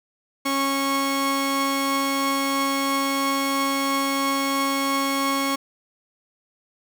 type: tone pair together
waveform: sawtooth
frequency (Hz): 274.2 / 1099.8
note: C#4 / C#6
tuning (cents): -19 / -14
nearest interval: 2 octaves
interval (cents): 2405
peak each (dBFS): -20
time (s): 0.45-5.56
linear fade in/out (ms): 10
effects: none